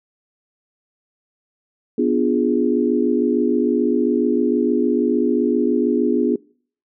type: chord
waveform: sine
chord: B diminished seventh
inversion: none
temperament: equal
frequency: 246.9 / 293.7 / 349.2 / 415.3 Hz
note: B3 / D4 / F4 / Ab4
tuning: 0 / 0 / 0 / 0 cents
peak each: -19 / -21 / -21 / -21 dBFS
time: 1.98-6.36 s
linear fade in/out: 5 ms
effects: noise-tail reverb RT60 0.5 s tail -24 dB re dry